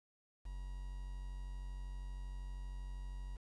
triangle tone with quantisation, 46.36 Hz, F#1, 4 cents sharp, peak -40 dBFS, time 0.45-3.37 s, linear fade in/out 10 ms, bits 10, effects resampled to 24000 Hz

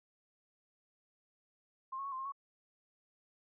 sine tone with pitch steps, 1057 / 1096 / 1111 / 1043 / 1069 / 1112 Hz, C6 / C#6 / C#6 / C6 / C6 / C#6, +17 / -20 / +4 / -6 / +37 / +5 cents, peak -38 dBFS, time 1.92-2.322 s, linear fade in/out 10 ms, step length 67 ms, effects none

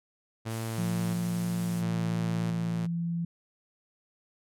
sawtooth tone with tremolo, 112.9 Hz, A2, 45 cents sharp, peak -28 dBFS, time 0.45-2.87 s, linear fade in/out 20 ms, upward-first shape square, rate 0.73 Hz, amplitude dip 35%
blue noise, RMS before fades -42 dBFS, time 0.47-1.84 s, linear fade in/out 50 ms
sine tone with pitch glide, 174.61 to 169.44 Hz, F3 to E3, 0 to +48 cents, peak -28 dBFS, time 0.78-3.25 s, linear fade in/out 5 ms, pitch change -52 cents, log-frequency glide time 1.7-1.99 s
effects low-pass 11000 Hz 12 dB/octave

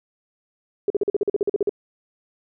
sine tone bursts, 405.8 Hz, G#4, 40 cents flat, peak -16 dBFS, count 13, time 0.88-1.694 s, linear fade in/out 2 ms, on 22 ms, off 44 ms, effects none

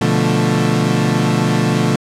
30% pulse chord, B half-diminished seventh, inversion none, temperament equal, 123.47 / 146.83 / 174.61 / 220 Hz, B2 / D3 / F3 / A3, 0 / 0 / 0 / 0 cents, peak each -16 dBFS, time 0.01-1.96 s, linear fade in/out 5 ms, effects low-pass 9000 Hz 12 dB/octave

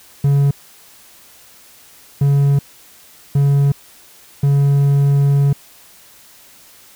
triangle tone bursts at uneven times, 140.8 Hz, C#3, 27 cents sharp, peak -8 dBFS, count 4, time 0.24-0.51 / 2.21-2.59 / 3.35-3.72 / 4.43-5.53 s, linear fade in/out 5 ms, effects white hiss -45 dBFS RMS until 6.95 s

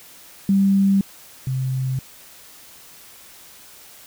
sine tone pair in turn, 196 / 130.81 Hz, G3 / C3, 0 / 0 cents, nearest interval perfect fifth, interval 700 cents, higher first, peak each -13 / -20 dBFS, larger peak first, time 0.49-1.01 / 1.47-1.99 s, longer neither, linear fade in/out 2 ms, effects white hiss -45 dBFS RMS until 4.06 s

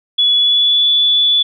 sine tone with pitch glide, 3407 to 3451 Hz, G#7 to A7, +44 to -34 cents, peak -9 dBFS, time 0.18-1.43 s, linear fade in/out 10 ms, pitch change +22 cents, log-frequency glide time 0.37-0.9 s, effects none

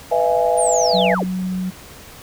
sine chord, E major seventh, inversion second, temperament equal with one note detuned, 493.9 / 622.3 / 675.8 / 830.6 Hz, B4 / D#5 / E5 / G#5, 0 / 0 / +43 / 0 cents, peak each -19 / -21 / -18 / -21 dBFS, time 0.11-1.15 s, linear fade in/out 10 ms
sine linear sweep, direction down, 9397 to 80 Hz, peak -20 dBFS, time 0.57-1.25 s, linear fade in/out 20 ms
sine tone, 185 Hz, F#3, in tune, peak -20 dBFS, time 0.93-1.71 s, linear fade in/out 20 ms
effects pink hiss -40 dBFS RMS until 2.22 s

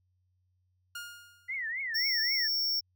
sawtooth tone with exponential decay, 1420 Hz, F6, 28 cents sharp, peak -33 dBFS, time 0.95-1.69 s, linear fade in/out 5 ms, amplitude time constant 160 ms
sine tone with vibrato, 1965 Hz, B6, 9 cents flat, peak -32 dBFS, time 1.48-2.48 s, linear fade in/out 20 ms, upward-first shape triangle, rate 3.8 Hz, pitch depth 220 cents each way
square tone, 5470 Hz, F8, 37 cents flat, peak -28 dBFS, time 1.94-2.81 s, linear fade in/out 20 ms
effects added 91 Hz sine -70 dBFS peak until 2.95 s

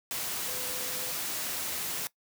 sine tone in noise, 503 Hz, B4, 32 cents sharp, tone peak -45 dBFS, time 0.48-1.11 s, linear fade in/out 0 ms, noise white, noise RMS -34 dBFS, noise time 0.11-2.07 s, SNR -14 dB, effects noise-tail reverb RT60 0.1 s tail -20 dB re dry + high-pass 80 Hz 12 dB/octave

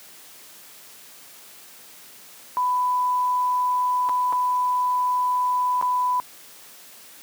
sine tone with dropouts, 996 Hz, B5, 14 cents sharp, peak -19 dBFS, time 2.57-6.2 s, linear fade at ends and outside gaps 0 ms, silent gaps 4.089-4.094 / 4.325-4.33 / 5.813-5.825 s, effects white hiss -46 dBFS RMS until 7.22 s + high-pass 150 Hz 12 dB/octave

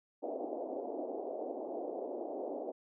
white band-pass noise, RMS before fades -40 dBFS, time 0.22-2.72 s, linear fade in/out 20 ms, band 270 to 710 Hz, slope 48 dB/octave, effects none

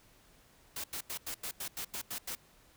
white noise bursts, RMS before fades -39 dBFS, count 10, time 0.76-2.352 s, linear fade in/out 5 ms, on 80 ms, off 88 ms, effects pink hiss -63 dBFS RMS until 2.76 s

